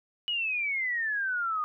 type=exponential sweep; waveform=sine; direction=down; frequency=2946 to 1216 Hz; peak=-27 dBFS; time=0.28-1.64 s; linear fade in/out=0 ms; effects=none